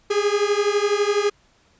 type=beating tone pair; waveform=45% pulse; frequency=404.7 / 416.7 Hz; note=G#4 / G#4; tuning=-45 / +6 cents; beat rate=12 Hz; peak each=-21 dBFS; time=0.1-1.3 s; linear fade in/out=10 ms; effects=pink hiss -59 dBFS RMS until 1.79 s + resampled to 16000 Hz